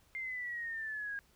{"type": "exponential sweep", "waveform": "sine", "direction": "down", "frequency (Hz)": [2109, 1623], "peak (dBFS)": -37, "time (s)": [0.15, 1.19], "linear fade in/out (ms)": 0, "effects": ["added 62 Hz sine -70 dBFS peak until 1.35 s", "pink hiss -68 dBFS RMS until 1.35 s"]}